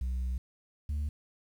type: tone pair in turn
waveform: sine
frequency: 63 / 73.69 Hz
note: B1 / D2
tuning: +35 / +6 cents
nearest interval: minor third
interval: 271 cents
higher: second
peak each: -27 dBFS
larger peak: neither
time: 0.01-0.38 / 0.89-1.09 s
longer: first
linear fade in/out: 5 ms
effects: tanh soft clip ceiling -29 dBFS + 10-bit